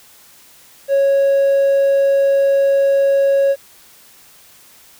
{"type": "tone", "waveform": "triangle", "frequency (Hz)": 552, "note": "C#5", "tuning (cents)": -7, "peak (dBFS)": -8, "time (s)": [0.88, 3.56], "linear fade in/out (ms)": 50, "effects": ["tanh soft clip ceiling -5 dBFS", "white hiss -46 dBFS RMS until 4.99 s"]}